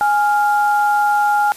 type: tone pair together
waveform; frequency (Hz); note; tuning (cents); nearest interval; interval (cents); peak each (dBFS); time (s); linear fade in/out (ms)
sine; 830.6 / 1396.9; G#5 / F6; 0 / 0; major sixth; 900; -13 / -19; 0.01-1.52; 0
effects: white hiss -37 dBFS RMS until 1.56 s + resampled to 32000 Hz